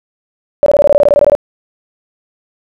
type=tone bursts; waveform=sine; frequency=580 Hz; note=D5; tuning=22 cents flat; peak=-4 dBFS; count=14; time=0.63-1.351 s; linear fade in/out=0 ms; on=32 ms; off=21 ms; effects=none